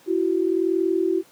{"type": "tone pair together", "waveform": "sine", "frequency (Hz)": [335.4, 376.5], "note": ["E4", "F#4"], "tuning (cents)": [30, 30], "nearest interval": "major second", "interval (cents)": 200, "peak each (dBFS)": -21, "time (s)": [0.06, 1.23], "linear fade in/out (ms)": 50, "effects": ["pink hiss -53 dBFS RMS until 1.31 s", "high-pass 200 Hz 12 dB/octave"]}